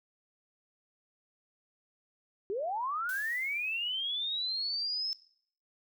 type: linear sweep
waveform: sine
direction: up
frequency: 371 to 5274 Hz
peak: -31 dBFS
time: 2.5-5.13 s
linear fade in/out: 0 ms
type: noise with exponential decay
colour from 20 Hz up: blue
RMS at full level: -44 dBFS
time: 3.09-4.29 s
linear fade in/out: 0 ms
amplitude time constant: 260 ms
effects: noise-tail reverb RT60 0.6 s tail -19 dB re dry